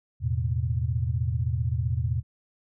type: chord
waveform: sine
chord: E suspended fourth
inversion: none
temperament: equal with one note detuned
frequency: 82.41 / 110 / 125.63 Hz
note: E2 / A2 / B2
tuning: 0 / 0 / +30 cents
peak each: -28 dBFS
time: 0.2-2.23 s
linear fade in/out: 50 ms
effects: none